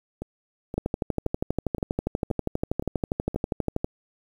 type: two click trains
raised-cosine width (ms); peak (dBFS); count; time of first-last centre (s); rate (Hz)
2; -11 / -19; 39 / 7; 0.78-3.845 / 0.22-3.345; 12.4 / 1.92
effects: 8-bit

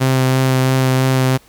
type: tone with vibrato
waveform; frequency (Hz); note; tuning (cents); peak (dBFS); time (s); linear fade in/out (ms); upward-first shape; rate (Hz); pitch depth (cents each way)
sawtooth; 130.7; C3; -1; -8; 0-1.38; 20; sine; 3; 12
effects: pink hiss -49 dBFS RMS until 1.48 s

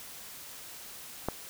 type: click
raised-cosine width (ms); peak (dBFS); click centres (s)
1; -15; 1.286
effects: white hiss -46 dBFS RMS until 1.49 s

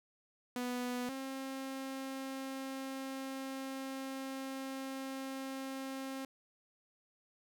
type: tone pair in turn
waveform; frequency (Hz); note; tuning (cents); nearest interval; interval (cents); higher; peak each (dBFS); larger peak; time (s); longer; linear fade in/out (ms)
sawtooth; 246.9 / 267.5; B3 / C4; 0 / +38; minor second; 138; second; -32 / -36; first; 0.56-1.09 / 1.09-6.25; second; 2
effects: none

